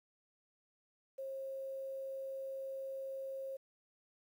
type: tone with quantisation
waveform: sine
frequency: 537 Hz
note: C5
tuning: 45 cents sharp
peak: -40 dBFS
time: 1.18-3.57 s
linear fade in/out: 10 ms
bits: 11
effects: none